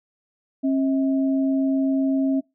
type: tone pair together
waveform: sine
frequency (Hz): 270 / 642.2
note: C#4 / E5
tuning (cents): -45 / -45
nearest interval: octave + minor third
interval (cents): 1500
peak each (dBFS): -18 / -30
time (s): 0.63-2.41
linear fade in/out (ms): 20
effects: noise-tail reverb RT60 0.2 s tail -21 dB re dry